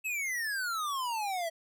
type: exponential sweep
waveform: square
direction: down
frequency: 2637 to 645 Hz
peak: -32 dBFS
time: 0.04-1.5 s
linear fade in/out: 20 ms
effects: none